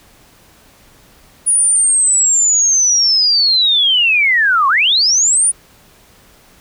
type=linear two-way sweep; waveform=sine; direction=down then up; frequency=9760 to 1050 to 9760 Hz; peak=-9 dBFS; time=1.46-5.52 s; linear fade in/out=20 ms; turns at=4.68 s; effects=pink hiss -47 dBFS RMS until 6.6 s